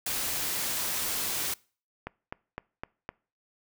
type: noise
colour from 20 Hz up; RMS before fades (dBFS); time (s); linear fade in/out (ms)
white; -31; 0.06-1.54; 5
type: click train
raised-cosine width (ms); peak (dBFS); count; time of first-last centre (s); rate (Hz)
0.5; -20; 5; 2.07-3.09; 3.92
effects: noise-tail reverb RT60 0.4 s tail -24 dB re dry